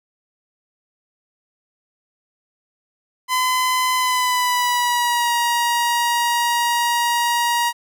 sawtooth tone with pitch glide, 1017 to 948.9 Hz, C6 to A#5, -50 to +31 cents, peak -13 dBFS, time 3.28-7.73 s, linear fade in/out 50 ms, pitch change -119 cents, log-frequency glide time 3.96-5.33 s, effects none

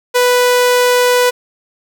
sawtooth tone, 493.9 Hz, B4, in tune, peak -5 dBFS, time 0.14-1.31 s, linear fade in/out 20 ms, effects none

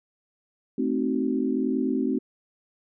sine chord, A diminished seventh, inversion none, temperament equal with one note detuned, 220 / 261.6 / 311.1 / 376.9 Hz, A3 / C4 / Eb4 / Gb4, 0 / 0 / 0 / +32 cents, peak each -29 / -25 / -30 / -30 dBFS, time 0.78-2.19 s, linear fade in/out 5 ms, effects none

